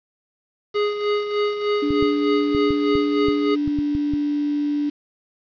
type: tone with tremolo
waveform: square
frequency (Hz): 414.7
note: G#4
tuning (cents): -3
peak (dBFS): -18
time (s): 0.74-3.56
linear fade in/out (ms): 20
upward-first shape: sine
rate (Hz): 3.3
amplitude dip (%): 60
type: tone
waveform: sine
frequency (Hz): 292.4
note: D4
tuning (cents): -7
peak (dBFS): -19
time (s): 1.82-4.9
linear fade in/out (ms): 10
type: clicks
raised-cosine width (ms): 5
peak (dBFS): -16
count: 10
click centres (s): 1.906 / 2.026 / 2.549 / 2.706 / 2.954 / 3.285 / 3.677 / 3.788 / 3.951 / 4.137
effects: resampled to 11025 Hz + 7-bit